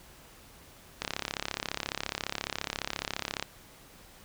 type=click train; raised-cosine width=0.2 ms; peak=-13 dBFS; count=84; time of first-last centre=1.02-3.426 s; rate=34.5 Hz; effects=pink hiss -54 dBFS RMS until 4.24 s